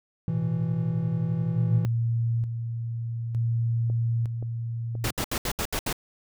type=chord; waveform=triangle; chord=A suspended second; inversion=none; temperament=equal with one note detuned; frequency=111.92 / 123.47 / 164.81 Hz; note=A2 / B2 / E3; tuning=+30 / 0 / 0 cents; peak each=-30 / -27 / -24 dBFS; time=0.28-1.85 s; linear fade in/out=0 ms
type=tone with tremolo; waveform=sine; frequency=116 Hz; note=A#2; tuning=8 cents flat; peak=-22 dBFS; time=1.53-5.12 s; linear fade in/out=50 ms; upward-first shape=square; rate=0.55 Hz; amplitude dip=50%
type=click train; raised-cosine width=2 ms; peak=-26 dBFS; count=4; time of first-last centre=3.9-5.479 s; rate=1.9 Hz
type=noise bursts; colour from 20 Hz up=pink; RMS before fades=-28 dBFS; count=7; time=5.04-5.928 s; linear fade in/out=2 ms; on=66 ms; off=71 ms
effects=none